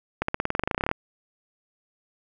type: accelerating click train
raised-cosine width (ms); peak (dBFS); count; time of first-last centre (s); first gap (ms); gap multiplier
0.5; -9; 18; 0.22-0.914; 64; 0.94
effects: none